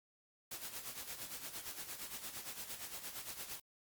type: noise with tremolo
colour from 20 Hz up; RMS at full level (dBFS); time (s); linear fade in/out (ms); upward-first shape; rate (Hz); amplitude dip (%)
white; -44; 0.51-3.6; 5; sine; 8.7; 65
effects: Opus 48 kbps